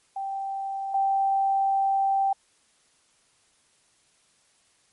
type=tone pair in turn; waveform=sine; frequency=782 / 782 Hz; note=G5 / G5; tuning=-4 / -4 cents; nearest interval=unison; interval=0 cents; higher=neither; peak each=-28 / -20 dBFS; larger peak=second; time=0.16-0.94 / 0.94-2.33 s; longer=second; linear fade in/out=5 ms; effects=white hiss -64 dBFS RMS until 4.92 s + MP3 48 kbps